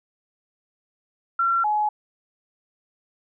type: tone pair in turn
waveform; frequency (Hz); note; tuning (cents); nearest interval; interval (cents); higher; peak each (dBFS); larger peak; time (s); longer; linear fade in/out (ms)
sine; 1363 / 844.6; F6 / G#5; -43 / +29; minor sixth; 828; first; -18 / -19; first; 1.39-1.64 / 1.64-1.89; neither; 5
effects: none